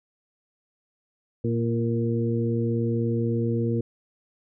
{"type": "harmonic tone with a mistuned harmonic", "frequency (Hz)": 116.54, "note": "A#2", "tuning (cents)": 0, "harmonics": [1, 2, 3, 4], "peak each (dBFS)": [-25, -27, -30, -30], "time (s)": [1.44, 3.81], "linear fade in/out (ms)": 5, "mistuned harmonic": 3, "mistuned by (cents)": -22, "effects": []}